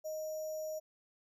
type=tone with sample-and-hold; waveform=sine; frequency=622.3 Hz; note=D#5; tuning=in tune; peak=-37 dBFS; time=0.04-0.8 s; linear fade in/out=20 ms; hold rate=6300 Hz; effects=none